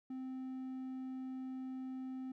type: tone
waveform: triangle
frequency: 260 Hz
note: C4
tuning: 11 cents flat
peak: -39 dBFS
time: 0.1-2.32 s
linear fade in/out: 5 ms
effects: none